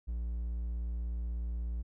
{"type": "tone", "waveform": "triangle", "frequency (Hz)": 58.27, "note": "A#1", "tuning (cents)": 0, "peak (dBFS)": -31, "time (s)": [0.07, 1.83], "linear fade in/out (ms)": 20, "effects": []}